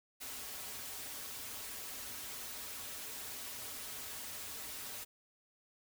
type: noise with comb filter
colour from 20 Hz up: white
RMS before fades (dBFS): -45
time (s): 0.2-5.05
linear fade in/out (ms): 20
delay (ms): 5.8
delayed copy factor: -0.75
effects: none